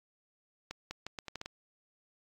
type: accelerating click train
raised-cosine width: 0.2 ms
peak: -22 dBFS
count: 8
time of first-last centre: 0.71-1.459 s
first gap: 200 ms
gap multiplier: 0.78
effects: AAC 48 kbps